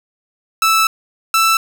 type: tone pair in turn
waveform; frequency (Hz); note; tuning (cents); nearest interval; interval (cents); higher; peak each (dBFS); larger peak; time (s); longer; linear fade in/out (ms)
sawtooth; 1315 / 1324.9; E6 / E6; -5 / +8; unison; 13; second; -7; neither; 0.62-0.87 / 1.34-1.57; first; 2
effects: none